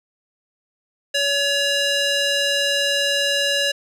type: tone with band-pass filter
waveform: square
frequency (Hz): 565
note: C#5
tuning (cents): +33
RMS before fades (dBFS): -20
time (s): 1.14-3.72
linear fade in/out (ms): 10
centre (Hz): 3600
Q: 1
effects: none